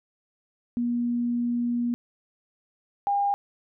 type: tone pair in turn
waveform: sine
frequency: 239.6 / 805.9 Hz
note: A#3 / G5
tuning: +48 / +48 cents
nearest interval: octave + major sixth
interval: 2100 cents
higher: second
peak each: -23 / -21 dBFS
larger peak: second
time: 0.77-1.94 / 3.07-3.34 s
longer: first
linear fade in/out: 0 ms
effects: none